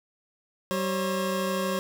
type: tone pair together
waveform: 25% pulse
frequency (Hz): 191.27 / 541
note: G3 / C#5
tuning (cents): -42 / -42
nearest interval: octave + tritone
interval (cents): 1800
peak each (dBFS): -25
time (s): 0.71-1.79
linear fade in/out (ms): 0
effects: none